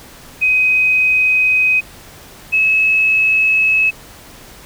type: tone pair in turn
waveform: sine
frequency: 2516 / 2581 Hz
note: D#7 / E7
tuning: +19 / -37 cents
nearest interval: unison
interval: 44 cents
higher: second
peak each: -10 dBFS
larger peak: neither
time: 0.41-1.81 / 2.52-3.91 s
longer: first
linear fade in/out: 20 ms
effects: pink hiss -39 dBFS RMS until 4.65 s

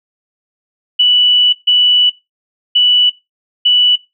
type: tone bursts at uneven times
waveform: sine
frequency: 2960 Hz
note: F#7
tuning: in tune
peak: -6 dBFS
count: 4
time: 0.99-1.53 / 1.67-2.1 / 2.75-3.1 / 3.65-3.96 s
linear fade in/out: 10 ms
effects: noise-tail reverb RT60 0.2 s tail -17 dB re dry

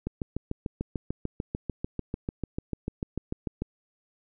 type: click train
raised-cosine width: 3 ms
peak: -17 dBFS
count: 25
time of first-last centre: 0.07-3.62 s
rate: 6.76 Hz
effects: none

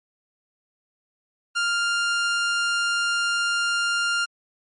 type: tone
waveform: sawtooth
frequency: 1399 Hz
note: F6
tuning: 3 cents sharp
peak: -17 dBFS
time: 1.55-4.26 s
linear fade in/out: 20 ms
effects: low-pass 8000 Hz 12 dB/octave + MP3 48 kbps

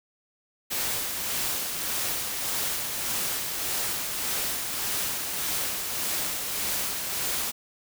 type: noise with tremolo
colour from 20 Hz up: white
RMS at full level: -28 dBFS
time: 0.7-7.52 s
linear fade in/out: 20 ms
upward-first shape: sine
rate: 1.7 Hz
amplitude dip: 35%
effects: none

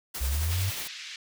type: noise with tremolo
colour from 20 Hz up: white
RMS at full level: -34 dBFS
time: 0.14-0.88 s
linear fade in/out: 10 ms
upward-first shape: triangle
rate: 11 Hz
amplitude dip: 40%
type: linear sweep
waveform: sine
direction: up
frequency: 61.74 to 100.4 Hz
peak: -25 dBFS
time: 0.2-0.71 s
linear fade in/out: 20 ms
type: band-pass noise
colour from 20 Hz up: pink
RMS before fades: -41 dBFS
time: 0.51-1.16 s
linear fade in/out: 2 ms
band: 2000 to 5700 Hz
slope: 24 dB/octave
effects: none

